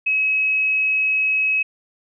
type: tone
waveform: sine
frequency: 2560 Hz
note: D#7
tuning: 49 cents sharp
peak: -16 dBFS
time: 0.06-1.63 s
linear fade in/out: 10 ms
effects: none